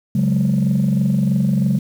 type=chord; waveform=sine; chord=C# suspended fourth; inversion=none; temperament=just; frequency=138.59 / 184.79 / 207.9 Hz; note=C#3 / F#3 / G#3; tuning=0 / -2 / +2 cents; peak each=-17 dBFS; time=0.15-1.79 s; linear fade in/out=5 ms; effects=tanh soft clip ceiling -9 dBFS + 7-bit